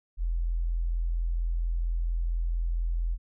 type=tone; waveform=sine; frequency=42.18 Hz; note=E1; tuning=41 cents sharp; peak=-25 dBFS; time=0.17-3.18 s; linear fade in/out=50 ms; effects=none